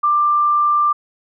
sine tone, 1185 Hz, D6, 15 cents sharp, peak -12 dBFS, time 0.03-0.93 s, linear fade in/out 10 ms, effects none

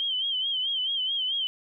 sine tone with vibrato, 3136 Hz, G7, in tune, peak -25 dBFS, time 0-1.47 s, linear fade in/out 0 ms, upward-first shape sine, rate 4.6 Hz, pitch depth 83 cents each way, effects none

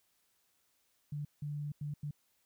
sine tone bursts at uneven times, 146.83 Hz, D3, in tune, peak -36 dBFS, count 4, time 1.12-1.25 / 1.42-1.72 / 1.81-1.94 / 2.03-2.11 s, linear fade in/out 5 ms, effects white hiss -75 dBFS RMS until 2.45 s

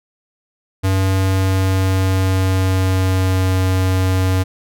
square tone with pitch glide, 95.4 to 93.49 Hz, G2 to F#2, -47 to +18 cents, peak -14 dBFS, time 0.83-4.44 s, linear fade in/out 20 ms, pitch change -35 cents, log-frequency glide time 1.02-3.58 s, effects none

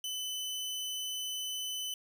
sawtooth tone, 3017 Hz, F#7, 33 cents sharp, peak -32 dBFS, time 0.04-1.94 s, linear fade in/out 2 ms, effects none

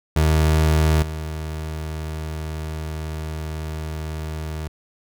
30% pulse tone with level steps, 78.1 Hz, D#2, 7 cents sharp, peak -12 / -24 dBFS, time 0.16-4.68 s, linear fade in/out 5 ms, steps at 1.02 s, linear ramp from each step 5 ms, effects none

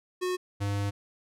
square tone pair in turn, 364.5 / 100.91 Hz, F#4 / G#2, -26 / -49 cents, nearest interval octave + minor seventh, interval 2223 cents, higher first, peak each -28 dBFS, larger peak neither, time 0.21-0.37 / 0.6-0.91 s, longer second, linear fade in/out 20 ms, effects low-pass 11000 Hz 12 dB/octave

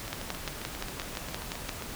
two click trains, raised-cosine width 0.2 ms, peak -21 / -15 dBFS, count 14 / 10, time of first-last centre 0.08-1.823 / 0.13-1.692 s, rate 7.46 / 5.76 Hz, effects pink hiss -40 dBFS RMS until 1.95 s

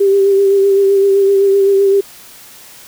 sine tone with vibrato, 394.2 Hz, G4, 10 cents sharp, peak -7 dBFS, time 0-2.01 s, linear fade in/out 10 ms, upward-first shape sine, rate 7.8 Hz, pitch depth 26 cents each way, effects white hiss -38 dBFS RMS until 2.87 s

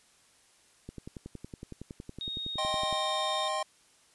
click train, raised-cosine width 3 ms, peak -28 dBFS, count 23, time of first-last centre 0.89-2.927 s, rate 10.8 Hz
sine tone with pitch glide, 3729 to 3682 Hz, A#7 to A#7, 0 to -22 cents, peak -34 dBFS, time 2.21-3.48 s, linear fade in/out 0 ms, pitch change -22 cents, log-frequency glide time 2.51-3.21 s
square chord, C minor, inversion first, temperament equal with one note detuned, 622.3 / 784 / 1057.4 Hz, Eb5 / G5 / C6, 0 / 0 / +18 cents, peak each -35 / -36 / -34 dBFS, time 2.58-3.63 s, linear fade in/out 5 ms
effects white hiss -63 dBFS RMS until 4.14 s + resampled to 24000 Hz

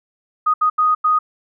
sine tone bursts at uneven times, 1244.5 Hz, D#6, in tune, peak -12 dBFS, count 4, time 0.46-0.54 / 0.61-0.7 / 0.78-0.95 / 1.04-1.19 s, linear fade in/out 10 ms, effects none

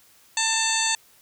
harmonic tone with a mistuned harmonic, 894 Hz, A5, 27 cents sharp, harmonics 1 / 2 / 3 / 4 / 5 / 7 / 8 / 9, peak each -29 / -29 / -29 / -29 / -29 / -29 / -29 / -29 dBFS, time 0.37-0.95 s, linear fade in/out 2 ms, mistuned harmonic 3, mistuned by -16 cents, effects white hiss -56 dBFS RMS until 1.21 s

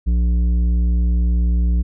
sine tone with tanh clipping, 59.3 Hz, A#1, 30 cents sharp, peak -15 dBFS, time 0.06-1.83 s, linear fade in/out 20 ms, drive 9 dB, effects none

